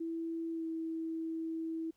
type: tone with pitch glide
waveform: sine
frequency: 329.6 to 324.9 Hz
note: E4 to E4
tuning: 0 to -25 cents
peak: -35 dBFS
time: 0-1.91 s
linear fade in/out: 10 ms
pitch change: -25 cents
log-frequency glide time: 0.52-0.65 s
effects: pink hiss -75 dBFS RMS until 1.96 s